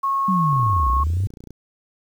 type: tone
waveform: sine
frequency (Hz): 1093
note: C#6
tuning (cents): -25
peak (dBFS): -18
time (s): 0.03-1.04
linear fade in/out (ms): 10
type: linear two-way sweep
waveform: sine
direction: down then up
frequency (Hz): 196.3 to 58.3 to 102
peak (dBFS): -18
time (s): 0.28-1.27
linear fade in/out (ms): 5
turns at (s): 0.9
type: click train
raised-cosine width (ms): 3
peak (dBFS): -26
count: 30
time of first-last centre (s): 0.53-1.506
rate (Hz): 29.7
effects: 8-bit